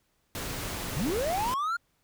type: noise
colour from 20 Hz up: pink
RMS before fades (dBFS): -35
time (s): 0.35-1.54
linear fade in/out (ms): 0
type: linear sweep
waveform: triangle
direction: up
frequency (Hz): 110 to 1430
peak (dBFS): -25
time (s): 0.96-1.77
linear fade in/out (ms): 10
effects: pink hiss -72 dBFS RMS until 2.03 s